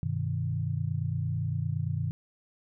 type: chord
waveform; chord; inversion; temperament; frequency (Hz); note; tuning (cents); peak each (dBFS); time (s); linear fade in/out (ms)
sine; G augmented; none; equal with one note detuned; 98 / 126.21 / 155.56; G2 / B2 / D#3; 0 / +38 / 0; -32; 0.03-2.11; 0
effects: none